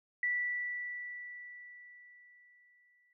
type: tone with exponential decay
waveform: sine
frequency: 1962 Hz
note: B6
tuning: 12 cents flat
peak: -29 dBFS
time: 0.23-3.13 s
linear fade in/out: 2 ms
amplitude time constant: 630 ms
effects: noise-tail reverb RT60 0.1 s tail -24 dB re dry